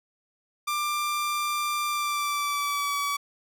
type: tone with pitch glide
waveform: sawtooth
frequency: 1187 to 1141.9 Hz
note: D6 to D6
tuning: +18 to -49 cents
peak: -22 dBFS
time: 0.67-3.17 s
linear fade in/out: 10 ms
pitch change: -67 cents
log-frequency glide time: 1.87-2.95 s
effects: none